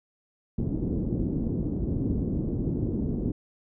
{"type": "low-pass noise", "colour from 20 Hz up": "white", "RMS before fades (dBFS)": -28, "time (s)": [0.58, 3.32], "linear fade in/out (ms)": 5, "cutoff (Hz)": 310, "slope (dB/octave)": 24, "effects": []}